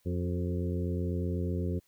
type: harmonic tone with a mistuned harmonic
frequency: 88 Hz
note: F2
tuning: 14 cents sharp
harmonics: 1 / 2 / 3 / 4 / 5 / 6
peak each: -31 / -35 / -39 / -39 / -41 / -45 dBFS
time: 0.05-1.8 s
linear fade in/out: 20 ms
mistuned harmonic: 4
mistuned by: +36 cents
effects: white hiss -70 dBFS RMS until 1.87 s